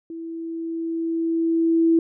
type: tone with level ramp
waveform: sine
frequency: 329.6 Hz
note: E4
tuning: in tune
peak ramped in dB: -31 to -13 dBFS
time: 0.1-1.99 s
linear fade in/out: 2 ms
effects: none